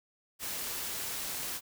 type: noise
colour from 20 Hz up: white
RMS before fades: -37 dBFS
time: 0.39-1.61 s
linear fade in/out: 50 ms
effects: none